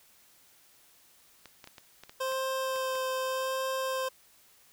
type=clicks; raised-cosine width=0.2 ms; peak=-29 dBFS; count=9; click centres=1.457 / 1.642 / 1.674 / 1.782 / 2.036 / 2.095 / 2.321 / 2.76 / 2.954 s
type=tone with vibrato; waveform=25% pulse; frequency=523.3 Hz; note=C5; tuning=in tune; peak=-26 dBFS; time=2.2-4.09 s; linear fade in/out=10 ms; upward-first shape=sine; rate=0.83 Hz; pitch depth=12 cents each way
effects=white hiss -61 dBFS RMS until 4.72 s